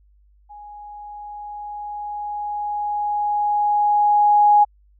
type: tone with level ramp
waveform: sine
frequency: 830 Hz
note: G#5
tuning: 1 cent flat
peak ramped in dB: -37 to -9 dBFS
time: 0.49-4.65 s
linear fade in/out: 20 ms
effects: added 50 Hz sine -52 dBFS peak until 4.99 s